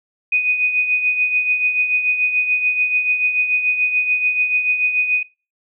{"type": "tone with tremolo", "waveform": "sine", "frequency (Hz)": 2489, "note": "D#7", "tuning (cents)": 0, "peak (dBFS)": -12, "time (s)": [0.32, 5.23], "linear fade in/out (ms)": 5, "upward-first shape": "triangle", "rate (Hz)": 6.9, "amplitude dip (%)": 60, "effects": ["noise-tail reverb RT60 0.3 s tail -20 dB re dry"]}